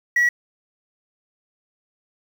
sine tone, 1928 Hz, B6, 42 cents flat, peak -12 dBFS, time 0.16-0.29 s, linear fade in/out 5 ms, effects tanh soft clip ceiling -13 dBFS + 7-bit

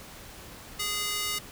square tone with high-pass filter, 413.5 Hz, G#4, 8 cents flat, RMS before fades -31 dBFS, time 0.79-1.39 s, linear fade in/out 10 ms, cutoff 2400 Hz, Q 0.69, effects pink hiss -46 dBFS RMS until 1.51 s

